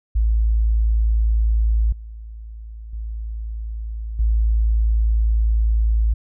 sine tone with level steps, 55 Hz, A1, in tune, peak -14 / -32 / -25 / -14 dBFS, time 0.15-6.14 s, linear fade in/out 10 ms, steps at 1.92 / 2.93 / 4.19 s, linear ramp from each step 5 ms, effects none

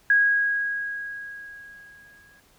sine tone with exponential decay, 1647 Hz, G#6, 15 cents flat, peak -14 dBFS, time 0.1-2.4 s, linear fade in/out 2 ms, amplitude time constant 500 ms, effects pink hiss -59 dBFS RMS until 2.58 s

